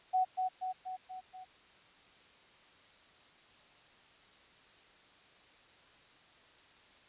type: tone with echo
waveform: sine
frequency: 745 Hz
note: F#5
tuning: 12 cents sharp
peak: -26 dBFS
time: 0.13-0.25 s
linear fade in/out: 20 ms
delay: 240 ms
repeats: 5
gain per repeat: -4 dB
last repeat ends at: 1.45 s
effects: white hiss -61 dBFS RMS until 7.08 s + resampled to 8000 Hz